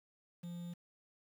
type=tone with quantisation; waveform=triangle; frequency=173.3 Hz; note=F3; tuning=13 cents flat; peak=-40 dBFS; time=0.43-0.74 s; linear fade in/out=10 ms; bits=10; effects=none